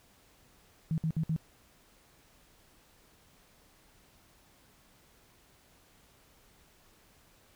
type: tone bursts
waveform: sine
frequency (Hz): 160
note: D#3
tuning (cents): +49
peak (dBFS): -27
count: 4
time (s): 0.91-1.363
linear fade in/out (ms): 0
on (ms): 69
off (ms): 59
effects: pink hiss -63 dBFS RMS until 7.55 s